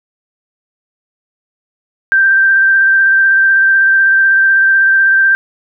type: tone with vibrato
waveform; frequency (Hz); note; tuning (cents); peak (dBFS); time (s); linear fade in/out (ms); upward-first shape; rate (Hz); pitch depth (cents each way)
sine; 1571; G6; +3; -6; 2.12-5.35; 0; sine; 16; 15
effects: none